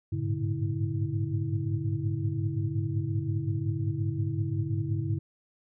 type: tone cluster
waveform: sine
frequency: 100.4 / 106 / 115.8 / 143.5 / 325.7 Hz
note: G2 / G#2 / A#2 / D3 / E4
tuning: +42 / +36 / -11 / -40 / -21 cents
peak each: -32 / -33 / -34 / -32 / -37 dBFS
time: 0.12-5.19 s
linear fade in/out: 10 ms
effects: none